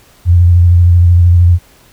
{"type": "tone with vibrato", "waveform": "sine", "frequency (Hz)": 87.31, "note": "F2", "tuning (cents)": 0, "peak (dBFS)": -3, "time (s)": [0.25, 1.59], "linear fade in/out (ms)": 50, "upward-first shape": "sine", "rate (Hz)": 13, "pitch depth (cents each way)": 33, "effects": ["pink hiss -45 dBFS RMS until 1.92 s"]}